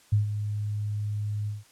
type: tone with ADSR envelope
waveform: sine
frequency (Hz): 104.5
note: G#2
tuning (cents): +11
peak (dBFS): -17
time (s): 0.12-1.64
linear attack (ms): 10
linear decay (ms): 130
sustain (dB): -10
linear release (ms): 170
effects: white hiss -58 dBFS RMS until 1.71 s + low-pass 10000 Hz 12 dB/octave

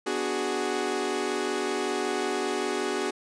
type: chord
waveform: sawtooth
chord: G# half-diminished seventh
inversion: first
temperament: equal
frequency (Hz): 246.9 / 293.7 / 370 / 415.3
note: B3 / D4 / F#4 / G#4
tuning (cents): 0 / 0 / 0 / 0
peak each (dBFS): -32 / -31 / -26 / -27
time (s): 0.06-3.11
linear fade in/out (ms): 10
effects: resampled to 22050 Hz

